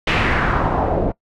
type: noise with low-pass filter sweep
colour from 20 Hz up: pink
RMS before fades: -18 dBFS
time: 0.07-1.12 s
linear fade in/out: 5 ms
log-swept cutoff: 2900 to 500 Hz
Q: 2.1
effects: noise-tail reverb RT60 0.1 s tail -21 dB re dry